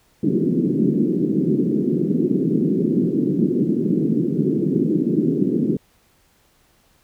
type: band-pass noise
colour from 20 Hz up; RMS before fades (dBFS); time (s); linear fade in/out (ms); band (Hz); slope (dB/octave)
white; -19; 0.23-5.77; 5; 150 to 370; 48
effects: pink hiss -59 dBFS RMS until 7.03 s